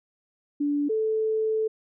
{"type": "tone pair in turn", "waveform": "sine", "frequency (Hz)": [289.8, 438], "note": ["D4", "A4"], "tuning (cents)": [-23, -8], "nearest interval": "perfect fifth", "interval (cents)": 715, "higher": "second", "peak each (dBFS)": -22, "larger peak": "neither", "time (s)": [[0.6, 0.89], [0.89, 1.68]], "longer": "second", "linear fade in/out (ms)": 10, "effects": []}